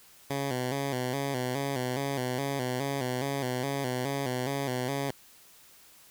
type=tone with vibrato; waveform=10% pulse; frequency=132.4 Hz; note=C3; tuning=21 cents sharp; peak=-21 dBFS; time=0.3-5.11 s; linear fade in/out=5 ms; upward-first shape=square; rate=2.4 Hz; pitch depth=86 cents each way; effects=white hiss -56 dBFS RMS until 6.1 s